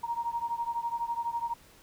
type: beating tone pair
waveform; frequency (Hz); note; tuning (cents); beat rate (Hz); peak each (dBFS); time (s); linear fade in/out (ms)
sine; 932.3 / 944.3; A#5 / A#5; 0 / +22; 12; -32 / -34; 0.03-1.54; 10
effects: pink hiss -57 dBFS RMS until 1.82 s